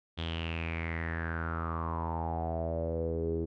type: tone with low-pass filter sweep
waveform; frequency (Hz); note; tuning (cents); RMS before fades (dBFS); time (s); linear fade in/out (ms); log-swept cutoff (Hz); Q
sawtooth; 82.41; E2; 0; -34; 0.17-3.46; 20; 3400 to 370; 7.8
effects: none